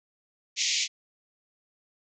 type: band-pass noise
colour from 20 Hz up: white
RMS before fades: -27 dBFS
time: 0.56-0.88 s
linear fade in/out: 50 ms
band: 2000 to 7000 Hz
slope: 96 dB/octave
effects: none